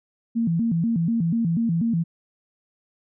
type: tone with vibrato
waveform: sine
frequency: 196 Hz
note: G3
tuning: in tune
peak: -19 dBFS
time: 0.35-2.04 s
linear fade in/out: 20 ms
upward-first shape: square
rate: 4.1 Hz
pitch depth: 280 cents each way
effects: none